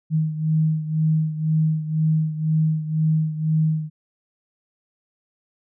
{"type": "beating tone pair", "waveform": "sine", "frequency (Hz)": [156.6, 158.6], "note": ["D#3", "D#3"], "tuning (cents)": [11, 33], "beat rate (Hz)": 2, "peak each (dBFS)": [-19, -24], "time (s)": [0.1, 3.9], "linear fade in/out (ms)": 50, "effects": []}